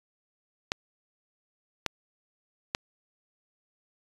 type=clicks; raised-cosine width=0.2 ms; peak=-9 dBFS; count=3; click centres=0.719 / 1.863 / 2.749 s; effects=resampled to 24000 Hz